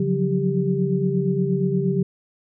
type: tone cluster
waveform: sine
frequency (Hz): 141.6 / 178.2 / 186.7 / 393.7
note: C#3 / F3 / F#3 / G4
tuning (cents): +37 / +35 / +16 / +8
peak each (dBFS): -24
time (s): 0-2.03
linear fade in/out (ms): 5
effects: none